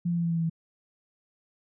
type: tone with pitch steps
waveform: sine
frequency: 173 / 171.41 / 169.83 / 168.27 / 166.72 / 165.19 / 163.67 Hz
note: F3 / F3 / F3 / E3 / E3 / E3 / E3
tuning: -16 / -32 / -48 / +36 / +20 / +4 / -12 cents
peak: -24 dBFS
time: 0.05-0.498 s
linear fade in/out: 10 ms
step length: 64 ms
effects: none